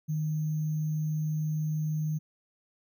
sine tone with sample-and-hold, 154.4 Hz, D#3, 13 cents flat, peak -27 dBFS, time 0.08-2.19 s, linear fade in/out 20 ms, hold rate 6300 Hz, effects none

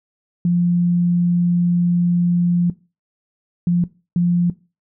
sine tone bursts at uneven times, 174.61 Hz, F3, in tune, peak -13 dBFS, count 3, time 0.45-2.7 / 3.67-3.84 / 4.16-4.5 s, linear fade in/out 2 ms, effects noise-tail reverb RT60 0.3 s tail -19 dB re dry

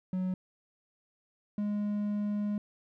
triangle tone pair in turn, 185 / 207.1 Hz, F#3 / G#3, 0 / -5 cents, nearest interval major second, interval 195 cents, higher second, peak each -27 dBFS, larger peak neither, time 0.13-0.34 / 1.58-2.58 s, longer second, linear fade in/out 2 ms, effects none

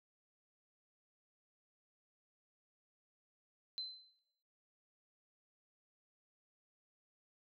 sine tone with exponential decay, 4066 Hz, B7, 50 cents sharp, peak -37 dBFS, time 3.78-4.19 s, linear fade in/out 0 ms, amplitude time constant 87 ms, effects noise-tail reverb RT60 0.9 s tail -20 dB re dry

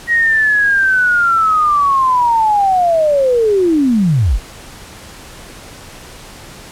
sine linear sweep, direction down, 1900 to 30.87 Hz, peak -9 dBFS, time 0.07-4.4 s, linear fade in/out 50 ms, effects pink hiss -35 dBFS RMS until 6.71 s + low-pass 11000 Hz 12 dB/octave

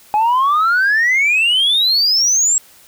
sine exponential sweep, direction up, 830.6 to 7700 Hz, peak -9 dBFS, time 0.14-2.58 s, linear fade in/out 0 ms, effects tanh soft clip ceiling -9 dBFS + white hiss -46 dBFS RMS until 2.87 s

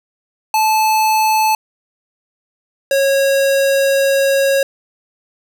square tone pair in turn, 870 / 548.1 Hz, A5 / C#5, -20 / -20 cents, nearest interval minor sixth, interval 800 cents, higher first, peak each -12 dBFS, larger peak neither, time 0.54-1.55 / 2.91-4.63 s, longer second, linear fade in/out 2 ms, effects none

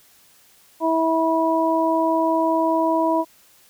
harmonic tone, 325 Hz, E4, 24 cents flat, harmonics 1 / 2 / 3, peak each -21 / -21 / -21 dBFS, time 0.8-3.25 s, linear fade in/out 50 ms, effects white hiss -54 dBFS RMS until 3.69 s

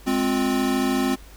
square chord, F minor, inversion first, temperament equal with one note detuned, 207.7 / 261.6 / 354.7 Hz, Ab3 / C4 / F4, 0 / 0 / +27 cents, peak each -28 / -22 / -28 dBFS, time 0.06-1.16 s, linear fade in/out 20 ms, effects added 50 Hz sine -43 dBFS peak until 1.36 s + pink hiss -49 dBFS RMS until 1.36 s

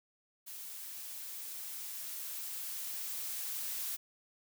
blue noise with level ramp, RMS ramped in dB -46 to -38 dBFS, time 0.46-3.97 s, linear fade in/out 20 ms, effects none

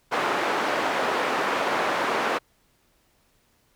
white band-pass noise, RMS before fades -25 dBFS, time 0.11-2.39 s, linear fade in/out 20 ms, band 330 to 1300 Hz, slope 12 dB/octave, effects pink hiss -65 dBFS RMS until 3.75 s

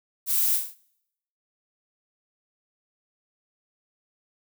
violet noise with echo, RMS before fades -24 dBFS, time 0.26-0.6 s, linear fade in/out 50 ms, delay 38 ms, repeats 4, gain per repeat -5 dB, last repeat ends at 0.752 s, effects noise-tail reverb RT60 0.8 s tail -24 dB re dry

